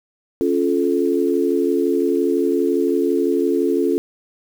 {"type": "chord", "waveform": "sine", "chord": "Db augmented", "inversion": "none", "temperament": "equal with one note detuned", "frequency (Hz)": [277.2, 349.2, 434.9], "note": ["Db4", "F4", "A4"], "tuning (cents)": [0, 0, -20], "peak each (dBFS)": [-20, -19, -20], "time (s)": [0.41, 3.98], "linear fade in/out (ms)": 0, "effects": ["7-bit"]}